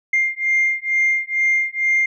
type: beating tone pair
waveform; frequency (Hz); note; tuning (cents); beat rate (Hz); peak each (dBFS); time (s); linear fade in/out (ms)
sine; 2107 / 2109.2; C7 / C7; +12 / +13; 2.2; -18; 0.13-2.06; 5
effects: tanh soft clip ceiling -10 dBFS